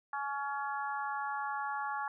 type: harmonic tone with a mistuned harmonic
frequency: 281.4 Hz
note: C#4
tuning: 26 cents sharp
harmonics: 3 / 4 / 5 / 6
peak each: -37 / -39 / -41 / -43 dBFS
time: 0.13-2.08 s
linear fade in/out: 2 ms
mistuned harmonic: 5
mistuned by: -16 cents
effects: none